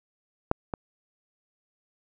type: clicks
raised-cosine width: 1 ms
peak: -7 / -16 dBFS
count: 2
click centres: 0.514 / 0.738 s
effects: none